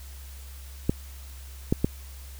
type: clicks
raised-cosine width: 3 ms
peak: -8 dBFS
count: 3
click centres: 0.895 / 1.725 / 1.845 s
effects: added 67 Hz sine -40 dBFS peak until 2.39 s + white hiss -50 dBFS RMS until 2.39 s